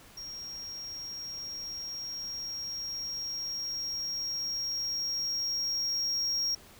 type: tone with level ramp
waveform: triangle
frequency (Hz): 5588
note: F8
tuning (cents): 0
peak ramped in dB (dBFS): -38 to -26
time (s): 0.17-6.55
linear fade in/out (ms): 5
effects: pink hiss -54 dBFS RMS until 6.79 s